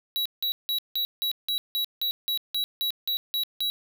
square tone bursts, 3900 Hz, B7, 23 cents flat, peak -25 dBFS, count 14, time 0.16-3.7 s, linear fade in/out 0 ms, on 95 ms, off 170 ms, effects none

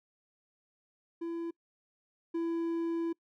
triangle tone pair in turn, 335.6 / 333.7 Hz, E4 / E4, +31 / +21 cents, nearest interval unison, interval 10 cents, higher first, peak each -32 / -28 dBFS, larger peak second, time 1.21-1.51 / 2.34-3.13 s, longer second, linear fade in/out 10 ms, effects noise-tail reverb RT60 0.1 s tail -25 dB re dry

